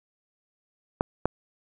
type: clicks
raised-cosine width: 1 ms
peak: -8 dBFS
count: 2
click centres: 1.009 / 1.256 s
effects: none